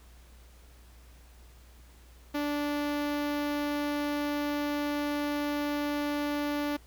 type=tone with notch filter; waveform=sawtooth; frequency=291.9 Hz; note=D4; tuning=10 cents flat; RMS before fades=-31 dBFS; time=2.34-6.77 s; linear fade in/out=10 ms; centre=8100 Hz; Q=0.86; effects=added 60 Hz sine -52 dBFS peak until 6.86 s + pink hiss -60 dBFS RMS until 6.86 s